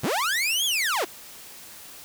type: linear two-way sweep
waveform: sawtooth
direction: up then down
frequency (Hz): 77.78 to 3416 to 289.7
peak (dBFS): -19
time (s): 0.03-1.05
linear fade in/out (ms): 10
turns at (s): 0.65
effects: white hiss -44 dBFS RMS until 2.04 s